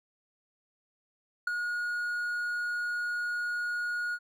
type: tone with ADSR envelope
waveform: triangle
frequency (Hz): 1443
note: F#6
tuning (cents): -44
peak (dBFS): -20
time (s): 1.47-4.19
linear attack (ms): 6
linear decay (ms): 5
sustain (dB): -8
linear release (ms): 54
effects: none